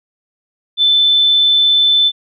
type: tone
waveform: sine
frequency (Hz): 3523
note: A7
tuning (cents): +1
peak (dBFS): -8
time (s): 0.77-2.12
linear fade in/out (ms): 50
effects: none